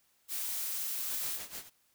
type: noise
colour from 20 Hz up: blue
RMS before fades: -36 dBFS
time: 0.28-1.4 s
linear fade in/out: 50 ms
type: noise with tremolo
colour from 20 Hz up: white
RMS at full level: -41 dBFS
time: 1.08-1.7 s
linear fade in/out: 50 ms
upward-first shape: sine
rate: 6.7 Hz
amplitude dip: 80%
effects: white hiss -71 dBFS RMS until 1.94 s